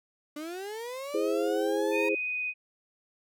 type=linear sweep; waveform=35% pulse; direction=up; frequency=290 to 945 Hz; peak=-34 dBFS; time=0.36-2.09 s; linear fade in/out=5 ms
type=chord; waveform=sine; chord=E augmented; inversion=none; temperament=equal; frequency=329.6 / 415.3 / 523.3 Hz; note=E4 / G#4 / B#4; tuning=0 / 0 / 0 cents; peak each=-31 / -29 / -30 dBFS; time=1.14-2.15 s; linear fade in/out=5 ms
type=tone with vibrato; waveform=sine; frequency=2494 Hz; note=D#7; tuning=3 cents sharp; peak=-29 dBFS; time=1.91-2.54 s; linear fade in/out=50 ms; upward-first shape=sine; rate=17 Hz; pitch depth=9 cents each way
effects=none

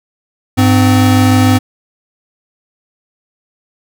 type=tone pair together; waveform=square; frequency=101.3 / 257.3 Hz; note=G#2 / C4; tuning=-43 / -29 cents; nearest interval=octave + major third; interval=1614 cents; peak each=-10 dBFS; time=0.57-1.59 s; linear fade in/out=20 ms; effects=none

